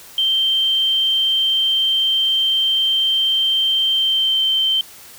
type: tone with pitch glide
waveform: sine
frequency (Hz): 3136 to 3114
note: G7 to G7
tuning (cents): 0 to -12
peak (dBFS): -14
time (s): 0.18-4.81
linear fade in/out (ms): 2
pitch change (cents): -12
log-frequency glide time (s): 3.95-4.39
effects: white hiss -41 dBFS RMS until 5.18 s